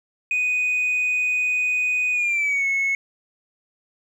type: tone with pitch glide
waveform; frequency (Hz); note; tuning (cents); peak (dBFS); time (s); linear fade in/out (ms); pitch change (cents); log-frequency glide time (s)
sine; 2489 to 2192; D#7 to C#7; 0 to -20; -17; 0.31-2.95; 2; -220; 2.12-2.66
effects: tanh soft clip ceiling -17 dBFS + 9-bit